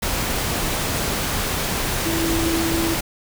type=tone in noise; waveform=sine; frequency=330 Hz; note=E4; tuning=2 cents sharp; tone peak=-21 dBFS; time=2.05-2.95 s; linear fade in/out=10 ms; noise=pink; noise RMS=-23 dBFS; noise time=0.02-3.01 s; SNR=-1 dB; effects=none